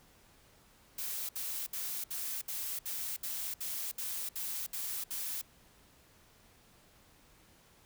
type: noise bursts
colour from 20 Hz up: blue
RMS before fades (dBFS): -38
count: 12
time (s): 0.98-5.415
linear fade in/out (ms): 5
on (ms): 310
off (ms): 65
effects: pink hiss -63 dBFS RMS until 7.85 s